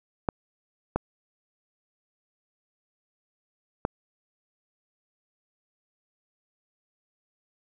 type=clicks; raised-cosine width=1 ms; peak=-10 dBFS; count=3; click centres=0.288 / 0.96 / 3.851 s; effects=none

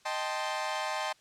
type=chord; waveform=sawtooth; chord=A half-diminished seventh; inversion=second; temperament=equal; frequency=622.3 / 784 / 880 / 1046.5 Hz; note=Eb5 / G5 / A5 / C6; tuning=0 / 0 / 0 / 0 cents; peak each=-33 dBFS; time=0.05-1.13 s; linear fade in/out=10 ms; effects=white hiss -63 dBFS RMS until 1.2 s + low-pass 7000 Hz 12 dB/octave

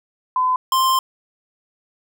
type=tone pair in turn; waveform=sine / square; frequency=1016 / 1048.2 Hz; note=B5 / C6; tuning=+49 / +3 cents; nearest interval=minor second; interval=54 cents; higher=second; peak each=-15 dBFS; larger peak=neither; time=0.36-0.56 / 0.72-0.99 s; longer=second; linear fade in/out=2 ms; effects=none

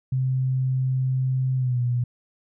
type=tone with pitch glide; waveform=sine; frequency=130.2 to 122.18 Hz; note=C3 to B2; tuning=-8 to -18 cents; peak=-20 dBFS; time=0.12-2.04 s; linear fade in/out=5 ms; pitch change=-110 cents; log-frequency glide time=1.56-1.8 s; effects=none

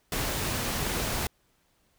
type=noise; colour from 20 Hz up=pink; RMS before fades=-30 dBFS; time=0.12-1.27 s; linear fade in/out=2 ms; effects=pink hiss -69 dBFS RMS until 1.98 s

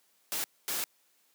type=noise bursts at uneven times; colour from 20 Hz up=white; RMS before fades=-33 dBFS; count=2; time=0.32-0.44 / 0.68-0.84 s; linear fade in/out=0 ms; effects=white hiss -69 dBFS RMS until 1.34 s + high-pass 200 Hz 12 dB/octave

